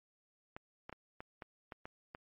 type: clicks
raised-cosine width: 0.5 ms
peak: -30 dBFS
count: 8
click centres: 0.565 / 0.895 / 0.927 / 1.205 / 1.422 / 1.722 / 1.855 / 2.149 s
effects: MP3 32 kbps